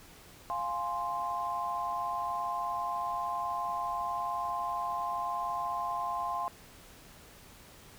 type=chord; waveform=sine; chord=F minor; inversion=none; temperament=equal; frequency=698.5 / 830.6 / 1046.5 Hz; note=F5 / Ab5 / C6; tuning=0 / 0 / 0 cents; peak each=-37 / -38 / -33 dBFS; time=0.5-6.48 s; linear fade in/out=0 ms; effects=pink hiss -54 dBFS RMS until 7.98 s